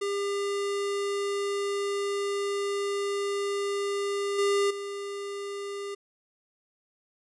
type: tone with level steps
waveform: square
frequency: 401.5 Hz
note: G4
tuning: 41 cents sharp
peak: -28 / -23 / -34 dBFS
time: 0.01-5.95 s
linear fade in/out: 10 ms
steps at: 4.38 / 4.7 s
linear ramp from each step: 10 ms
effects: resampled to 24000 Hz